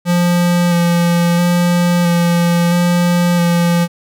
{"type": "tone with vibrato", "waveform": "square", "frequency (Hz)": 173.6, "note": "F3", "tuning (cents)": -10, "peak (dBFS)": -11, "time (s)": [0.05, 3.88], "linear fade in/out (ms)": 50, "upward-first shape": "square", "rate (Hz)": 0.75, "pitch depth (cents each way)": 14, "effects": []}